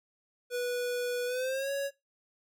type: tone with pitch glide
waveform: square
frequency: 490 to 556.4 Hz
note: B4 to C#5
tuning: -14 to +6 cents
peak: -31 dBFS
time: 0.5-1.91 s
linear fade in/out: 50 ms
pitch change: +220 cents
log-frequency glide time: 1.26-1.71 s
effects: noise-tail reverb RT60 0.2 s tail -20 dB re dry